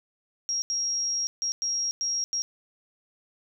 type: tone bursts at uneven times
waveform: sine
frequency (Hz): 5610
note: F8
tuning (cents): +7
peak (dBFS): -25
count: 6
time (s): 0.49-0.62 / 0.7-1.27 / 1.42-1.52 / 1.62-1.91 / 2.01-2.24 / 2.33-2.42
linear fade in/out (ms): 0
effects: none